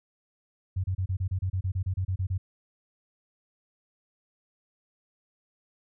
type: tone bursts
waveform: sine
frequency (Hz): 93.6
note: F#2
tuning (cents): +20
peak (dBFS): -25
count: 15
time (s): 0.76-2.38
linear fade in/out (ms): 10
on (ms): 80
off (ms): 30
effects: none